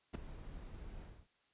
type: noise with ADSR envelope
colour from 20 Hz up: brown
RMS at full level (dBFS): -33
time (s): 0.13-1.28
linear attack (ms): 23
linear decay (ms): 4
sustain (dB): -16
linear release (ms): 270
effects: white hiss -75 dBFS RMS until 1.53 s + resampled to 8000 Hz